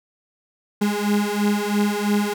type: beating tone pair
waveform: 35% pulse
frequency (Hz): 204.9 / 207.9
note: G#3 / G#3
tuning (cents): -23 / +2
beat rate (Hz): 3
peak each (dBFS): -20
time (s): 0.81-2.34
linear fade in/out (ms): 10
effects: none